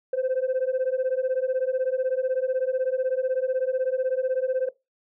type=beating tone pair; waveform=sine; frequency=509 / 525 Hz; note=C5 / C5; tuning=-48 / +6 cents; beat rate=16 Hz; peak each=-24 dBFS; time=0.13-4.69 s; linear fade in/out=5 ms; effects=noise-tail reverb RT60 0.2 s tail -20 dB re dry + tanh soft clip ceiling -19 dBFS